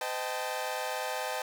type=chord; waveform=sawtooth; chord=A half-diminished seventh; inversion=first; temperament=equal with one note detuned; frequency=510.4 / 622.3 / 784 / 880 Hz; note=C5 / Eb5 / G5 / A5; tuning=-43 / 0 / 0 / 0 cents; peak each=-34 dBFS; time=0.01-1.42 s; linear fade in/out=2 ms; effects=none